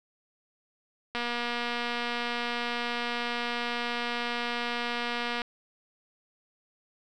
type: click train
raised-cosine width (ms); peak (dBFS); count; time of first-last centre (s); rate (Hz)
0.3; -16; 1021; 1.15-5.418; 239
effects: none